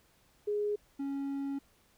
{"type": "tone pair in turn", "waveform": ["sine", "triangle"], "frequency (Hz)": [415.3, 277.2], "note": ["G#4", "C#4"], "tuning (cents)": [0, 0], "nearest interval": "perfect fifth", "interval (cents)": 700, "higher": "first", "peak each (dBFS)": [-29, -31], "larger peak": "first", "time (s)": [[0.47, 0.76], [0.99, 1.59]], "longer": "second", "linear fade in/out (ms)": 10, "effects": ["pink hiss -67 dBFS RMS until 1.97 s"]}